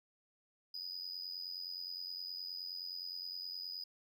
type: tone with amplitude modulation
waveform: triangle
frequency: 4967 Hz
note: D#8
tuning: 4 cents flat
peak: -37 dBFS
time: 0.74-3.84 s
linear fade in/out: 5 ms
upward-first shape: sine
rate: 89.6 Hz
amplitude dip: 75%
effects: none